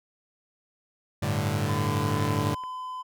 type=chord; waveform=sawtooth; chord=G suspended second; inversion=none; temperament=equal; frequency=98 / 110 / 146.83 Hz; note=G2 / A2 / D3; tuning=0 / 0 / 0 cents; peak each=-25 dBFS; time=1.22-2.55 s; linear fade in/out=10 ms
type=tone; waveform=triangle; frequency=1015 Hz; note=B5; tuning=47 cents sharp; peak=-31 dBFS; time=1.68-3.03 s; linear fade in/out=20 ms
type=click; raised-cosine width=0.5 ms; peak=-31 dBFS; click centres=2.637 s
effects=none